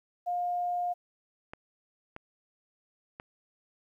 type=tone; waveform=sine; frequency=709 Hz; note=F5; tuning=26 cents sharp; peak=-28 dBFS; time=0.26-0.94 s; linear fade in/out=20 ms
type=clicks; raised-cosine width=0.5 ms; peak=-26 dBFS; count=3; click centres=1.535 / 2.164 / 3.199 s
effects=11-bit